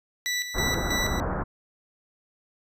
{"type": "tone with tremolo", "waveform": "20% pulse", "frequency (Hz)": 1969, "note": "B6", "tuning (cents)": -6, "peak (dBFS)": -20, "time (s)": [0.26, 1.2], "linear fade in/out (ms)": 0, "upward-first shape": "square", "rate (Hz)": 3.1, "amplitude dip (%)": 60}
{"type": "low-pass noise", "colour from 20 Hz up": "pink", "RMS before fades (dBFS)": -28, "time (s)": [0.54, 1.44], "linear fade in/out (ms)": 20, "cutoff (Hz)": 1600, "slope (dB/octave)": 48}
{"effects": ["resampled to 32000 Hz"]}